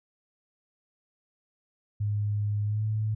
sine tone with pitch glide, 103.83 to 108.05 Hz, G#2 to A2, 0 to -31 cents, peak -25 dBFS, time 2-3.15 s, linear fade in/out 10 ms, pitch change +69 cents, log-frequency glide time 2.64-2.84 s, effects none

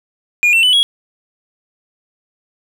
triangle tone with pitch steps, 2432 / 2698 / 2994 / 3322 Hz, D#7 / E7 / F#7 / G#7, -40 / +40 / +20 / 0 cents, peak -7 dBFS, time 0.43-0.83 s, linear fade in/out 0 ms, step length 100 ms, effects none

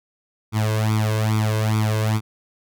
sawtooth tone with flanger, 108.5 Hz, A2, 24 cents flat, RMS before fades -20 dBFS, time 0.52-2.21 s, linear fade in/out 50 ms, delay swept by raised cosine 0.85 to 1.95 ms, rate 2.4 Hz, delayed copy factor +0.9, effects none

